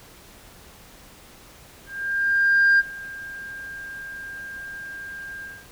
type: tone with ADSR envelope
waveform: sine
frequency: 1600 Hz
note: G6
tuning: 35 cents sharp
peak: -11 dBFS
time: 1.86-5.67 s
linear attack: 930 ms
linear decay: 31 ms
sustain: -22 dB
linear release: 240 ms
effects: tanh soft clip ceiling -11 dBFS + pink hiss -48 dBFS RMS until 5.71 s